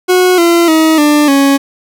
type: tone with pitch steps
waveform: 40% pulse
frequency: 365.2 / 340.7 / 317.9 / 296.6 / 276.8 Hz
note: F#4 / F4 / D#4 / D4 / C#4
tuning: -23 / -43 / +37 / +17 / -2 cents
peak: -5 dBFS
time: 0.08-1.58 s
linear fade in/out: 20 ms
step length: 300 ms
effects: none